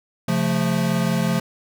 square chord, Db augmented, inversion none, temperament equal with one note detuned, 135.5 / 174.61 / 220 Hz, Db3 / F3 / A3, -39 / 0 / 0 cents, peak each -26 / -22 / -24 dBFS, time 0.28-1.4 s, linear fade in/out 5 ms, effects none

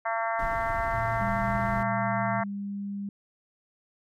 harmonic tone, 226.8 Hz, A#3, 47 cents flat, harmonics 3 / 4 / 5 / 6 / 7 / 8 / 9, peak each -30 / -32 / -34 / -36 / -37 / -38 / -39 dBFS, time 0.05-2.44 s, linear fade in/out 10 ms
brown noise, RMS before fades -37 dBFS, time 0.39-1.83 s, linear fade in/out 2 ms
sine tone with pitch glide, 114.4 to 119.33 Hz, A#2 to A#2, -32 to +41 cents, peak -33 dBFS, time 0.93-2.42 s, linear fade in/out 20 ms, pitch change +73 cents, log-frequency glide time 1.12-1.4 s
sine tone, 200.5 Hz, G3, 39 cents sharp, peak -31 dBFS, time 1.21-3.09 s, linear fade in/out 2 ms
effects none

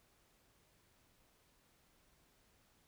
silence, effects pink hiss -72 dBFS RMS until 2.87 s

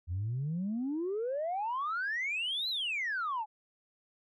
sine exponential two-way sweep, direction up then down, 82.41 to 4144 to 823 Hz, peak -30 dBFS, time 0.07-3.46 s, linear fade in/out 50 ms, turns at 2.69 s, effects tanh soft clip ceiling -28 dBFS

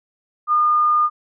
sine tone, 1216 Hz, D#6, 40 cents flat, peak -13 dBFS, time 0.47-1.1 s, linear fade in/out 50 ms, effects none

